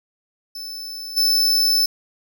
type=tone with level steps; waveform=45% pulse; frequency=5270 Hz; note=E8; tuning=1 cent flat; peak=-30 / -15 dBFS; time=0.55-1.86 s; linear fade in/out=5 ms; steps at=1.16 s; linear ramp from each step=20 ms; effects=none